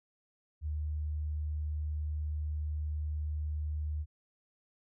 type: tone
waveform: sine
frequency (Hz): 75.8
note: D#2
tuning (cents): -45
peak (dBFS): -32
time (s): 0.61-4.06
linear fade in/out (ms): 50
effects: none

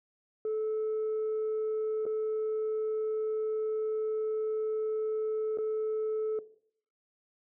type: tone with dropouts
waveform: sine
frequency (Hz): 434.6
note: A4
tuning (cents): -21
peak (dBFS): -27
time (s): 0.45-6.39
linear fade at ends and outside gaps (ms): 2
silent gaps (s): 2.055-2.064 / 5.574-5.585
effects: noise-tail reverb RT60 0.6 s tail -17 dB re dry + tanh soft clip ceiling -27 dBFS

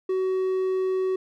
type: tone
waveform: triangle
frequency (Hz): 375.6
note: F#4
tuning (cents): +26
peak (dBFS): -20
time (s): 0.09-1.16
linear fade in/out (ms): 5
effects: none

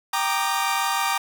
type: chord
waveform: sawtooth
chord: Eb major seventh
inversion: first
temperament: equal with one note detuned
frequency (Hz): 784 / 932.3 / 1174.7 / 1221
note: G5 / Bb5 / D6 / Eb6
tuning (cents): 0 / 0 / 0 / -33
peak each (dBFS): -23 / -22 / -24 / -25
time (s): 0.13-1.18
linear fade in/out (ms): 5
effects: none

